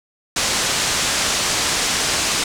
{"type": "low-pass noise", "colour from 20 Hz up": "white", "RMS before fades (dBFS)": -20, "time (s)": [0.36, 2.44], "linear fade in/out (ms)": 5, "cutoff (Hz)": 7900, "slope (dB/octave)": 24, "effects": []}